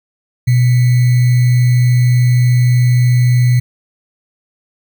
sine tone with sample-and-hold, 123.4 Hz, B2, 1 cent flat, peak -7 dBFS, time 0.47-3.6 s, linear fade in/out 10 ms, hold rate 2100 Hz, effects none

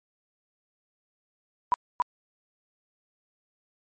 sine tone with echo, 987.8 Hz, B5, in tune, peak -18 dBFS, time 1.72-1.74 s, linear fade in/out 0 ms, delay 280 ms, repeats 1, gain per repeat -2 dB, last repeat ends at 2.02 s, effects MP3 32 kbps

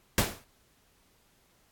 pink noise with exponential decay, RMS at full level -21 dBFS, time 0.18-0.44 s, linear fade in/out 1 ms, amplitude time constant 55 ms, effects pink hiss -66 dBFS RMS until 1.71 s + AAC 64 kbps

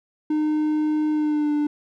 triangle tone with pitch glide, 305.5 to 296.1 Hz, D#4 to D4, -32 to +14 cents, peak -17 dBFS, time 0.3-1.67 s, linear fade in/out 5 ms, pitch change -54 cents, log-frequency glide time 1.11-1.53 s, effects none

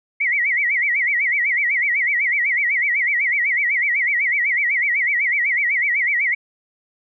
sine tone with vibrato, 2093 Hz, C7, in tune, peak -16 dBFS, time 0.2-6.35 s, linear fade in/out 10 ms, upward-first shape sine, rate 8 Hz, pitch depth 180 cents each way, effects none

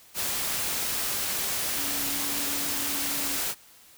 sine tone in noise, 282.5 Hz, C#4, 33 cents sharp, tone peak -39 dBFS, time 1.75-3.39 s, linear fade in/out 50 ms, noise white, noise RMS -29 dBFS, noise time 0.14-3.55 s, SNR -13 dB, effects white hiss -54 dBFS RMS until 3.97 s

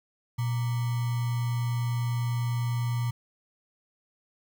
sine tone with sample-and-hold, 120 Hz, B2, 49 cents flat, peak -25 dBFS, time 0.38-3.11 s, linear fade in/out 10 ms, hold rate 1050 Hz, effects none

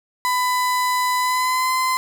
35% pulse tone with pitch glide, 1000 to 1029.3 Hz, B5 to C6, +21 to -29 cents, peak -16 dBFS, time 0.25-1.97 s, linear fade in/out 0 ms, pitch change +50 cents, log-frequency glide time 1.19-1.73 s, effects none

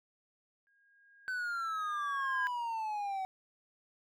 sine tone with exponential growth, 1629 Hz, G#6, 34 cents flat, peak -30 dBFS, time 0.67-2.47 s, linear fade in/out 0 ms, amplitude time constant 390 ms
triangle exponential sweep, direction down, 1530 to 753 Hz, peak -32 dBFS, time 1.28-3.25 s, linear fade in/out 0 ms
effects none

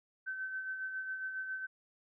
sine tone with tremolo, 1534 Hz, G6, 38 cents flat, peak -35 dBFS, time 0.26-1.67 s, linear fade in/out 20 ms, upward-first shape sine, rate 7.3 Hz, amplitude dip 45%, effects none

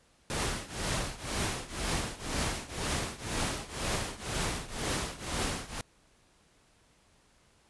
pink noise with tremolo, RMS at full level -30 dBFS, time 0.3-5.81 s, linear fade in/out 0 ms, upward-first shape triangle, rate 2 Hz, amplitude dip 90%, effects pink hiss -65 dBFS RMS until 7.69 s + resampled to 24000 Hz

